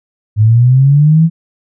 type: linear sweep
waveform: sine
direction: up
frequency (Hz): 103.83 to 167.1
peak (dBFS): -4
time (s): 0.36-1.3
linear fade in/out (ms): 50
effects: none